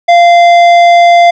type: tone with tanh clipping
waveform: sine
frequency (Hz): 692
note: F5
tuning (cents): -16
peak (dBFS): -3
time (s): 0.08-1.31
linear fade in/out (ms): 10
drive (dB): 12
effects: none